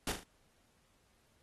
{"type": "noise with echo", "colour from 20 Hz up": "pink", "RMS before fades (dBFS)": -36, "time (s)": [0.07, 0.12], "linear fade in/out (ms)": 2, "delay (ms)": 38, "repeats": 3, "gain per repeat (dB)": -7, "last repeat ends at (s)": 0.234, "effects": ["pink hiss -72 dBFS RMS until 1.42 s", "AAC 32 kbps"]}